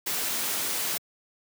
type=noise; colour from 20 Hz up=white; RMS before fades=-29 dBFS; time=0.06-0.98 s; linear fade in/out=10 ms; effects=high-pass 150 Hz 12 dB/octave